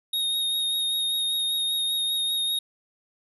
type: tone with vibrato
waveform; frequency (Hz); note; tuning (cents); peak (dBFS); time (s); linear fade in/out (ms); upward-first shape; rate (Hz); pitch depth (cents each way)
square; 3729; A#7; 0; -24; 0.13-2.59; 5; sine; 5.1; 17
effects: none